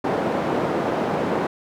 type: band-pass noise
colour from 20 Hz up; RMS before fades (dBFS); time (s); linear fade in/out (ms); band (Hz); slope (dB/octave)
white; -23; 0.04-1.47; 5; 180 to 630; 12
effects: none